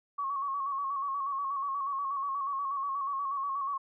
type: tone with vibrato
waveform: sine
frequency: 1108.7 Hz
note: C#6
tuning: in tune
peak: -30 dBFS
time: 0.18-3.78 s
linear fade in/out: 10 ms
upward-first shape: square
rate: 8.3 Hz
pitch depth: 44 cents each way
effects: none